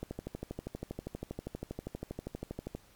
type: click train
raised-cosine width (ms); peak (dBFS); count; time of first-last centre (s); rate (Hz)
2; -24; 35; 0.03-2.75; 12.5
effects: pink hiss -62 dBFS RMS until 2.95 s + MP3 96 kbps